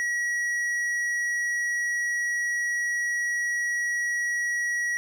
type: tone with tanh clipping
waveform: triangle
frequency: 1918 Hz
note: A#6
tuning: 49 cents sharp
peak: -26 dBFS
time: 0-4.97 s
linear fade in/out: 0 ms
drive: 13 dB
effects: none